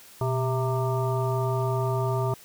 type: harmonic tone with a mistuned harmonic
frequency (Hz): 131.5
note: C3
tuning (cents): +9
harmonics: 1 / 3 / 5 / 7 / 9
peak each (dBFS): -25 / -30 / -32 / -33 / -35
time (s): 0.21-2.34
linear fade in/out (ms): 2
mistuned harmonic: 1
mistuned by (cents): -120
effects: white hiss -50 dBFS RMS until 2.44 s